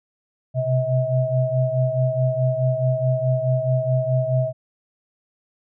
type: tone cluster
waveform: sine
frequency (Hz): 126.7 / 131.4 / 640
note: B2 / C3 / D#5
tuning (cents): +45 / +8 / +49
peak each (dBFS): -22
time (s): 0.54-4.53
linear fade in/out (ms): 50
effects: none